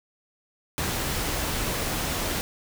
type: noise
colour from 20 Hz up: pink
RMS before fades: -28 dBFS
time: 0.78-2.41 s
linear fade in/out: 0 ms
effects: none